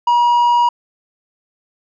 triangle tone, 958 Hz, A#5, 47 cents sharp, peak -8 dBFS, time 0.07-0.69 s, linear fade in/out 5 ms, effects resampled to 16000 Hz

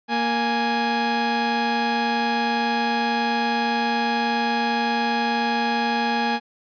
sawtooth tone pair together, 233.1 / 830.6 Hz, A#3 / G#5, 0 / 0 cents, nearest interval octave + minor seventh, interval 2200 cents, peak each -20 / -18 dBFS, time 0.08-6.4 s, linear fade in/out 50 ms, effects resampled to 11025 Hz

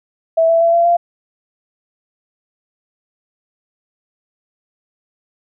sine tone with pitch steps, 655 / 663.8 / 672.6 / 681.6 / 690.7 Hz, E5 / E5 / E5 / F5 / F5, -11 / +12 / +35 / -42 / -19 cents, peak -9 dBFS, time 0.37-0.97 s, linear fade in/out 10 ms, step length 120 ms, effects none

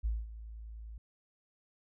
sine tone with ADSR envelope, 55 Hz, A1, in tune, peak -28 dBFS, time 0.03-0.98 s, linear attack 23 ms, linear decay 210 ms, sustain -15 dB, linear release 3 ms, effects none

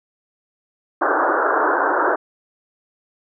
white band-pass noise, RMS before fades -18 dBFS, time 1.01-2.16 s, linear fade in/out 10 ms, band 290 to 1600 Hz, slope 96 dB/octave, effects none

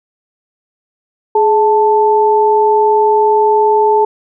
sine tone pair together, 421.3 / 880 Hz, G#4 / A5, +25 / 0 cents, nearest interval octave + minor second, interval 1275 cents, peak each -10 dBFS, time 1.35-4.05 s, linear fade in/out 5 ms, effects none

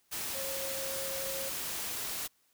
sine tone in noise, 540 Hz, C#5, 45 cents flat, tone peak -39 dBFS, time 0.34-1.5 s, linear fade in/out 20 ms, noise white, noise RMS -37 dBFS, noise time 0.11-2.28 s, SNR -5 dB, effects white hiss -71 dBFS RMS until 2.53 s

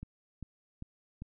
click train, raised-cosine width 5 ms, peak -29 dBFS, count 4, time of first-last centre 0.03-1.22 s, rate 2.52 Hz, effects none

